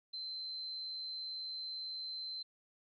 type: tone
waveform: sine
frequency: 4089 Hz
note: C8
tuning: 41 cents flat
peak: -40 dBFS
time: 0.13-2.43 s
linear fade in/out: 10 ms
effects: none